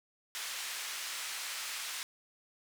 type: band-pass noise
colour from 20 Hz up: pink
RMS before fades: -40 dBFS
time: 0.35-2.03 s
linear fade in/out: 0 ms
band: 1700 to 11000 Hz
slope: 12 dB/octave
effects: none